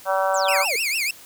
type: harmonic tone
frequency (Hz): 191.5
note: G3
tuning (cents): -40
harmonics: 3 / 4 / 5 / 6 / 7 / 8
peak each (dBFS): -22 / -24 / -26 / -28 / -29 / -30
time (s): 0.05-0.66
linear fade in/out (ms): 50
type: exponential sweep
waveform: sine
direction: down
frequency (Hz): 8230 to 426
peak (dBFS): -27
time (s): 0.34-0.76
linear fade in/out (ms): 2
type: tone with vibrato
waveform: sawtooth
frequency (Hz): 2406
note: D7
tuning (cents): +41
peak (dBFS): -18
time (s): 0.48-1.11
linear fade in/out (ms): 5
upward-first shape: triangle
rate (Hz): 6.7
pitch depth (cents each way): 270
effects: white hiss -45 dBFS RMS until 1.25 s